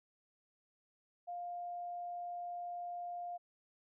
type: tone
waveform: sine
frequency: 703 Hz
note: F5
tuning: 11 cents sharp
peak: -40 dBFS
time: 1.27-3.38 s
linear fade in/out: 20 ms
effects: none